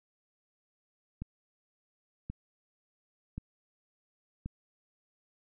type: click train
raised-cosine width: 5 ms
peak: -25 dBFS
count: 4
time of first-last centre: 1.22-4.46 s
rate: 0.926 Hz
effects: none